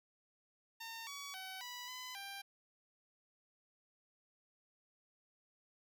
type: tone with pitch steps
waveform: 10% pulse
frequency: 911 / 1131 / 757 / 983 / 1009 / 792 Hz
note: A#5 / C#6 / F#5 / B5 / B5 / G5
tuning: -40 / +34 / +39 / -8 / +37 / +18 cents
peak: -37 dBFS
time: 0.8-2.42 s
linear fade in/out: 10 ms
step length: 270 ms
effects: none